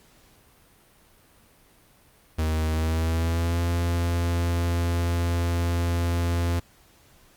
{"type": "tone with pitch glide", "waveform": "45% pulse", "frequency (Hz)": [79.1, 85.76], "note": ["D#2", "F2"], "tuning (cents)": [29, -31], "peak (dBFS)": -22, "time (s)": [2.38, 6.6], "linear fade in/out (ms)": 10, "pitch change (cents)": 140, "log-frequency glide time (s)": [2.72, 3.61], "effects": ["pink hiss -57 dBFS RMS until 7.36 s", "Opus 48 kbps"]}